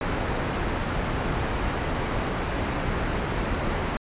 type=low-pass noise; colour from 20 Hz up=pink; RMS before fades=-27 dBFS; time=0.01-3.97 s; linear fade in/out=2 ms; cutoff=2000 Hz; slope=12 dB/octave; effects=resampled to 8000 Hz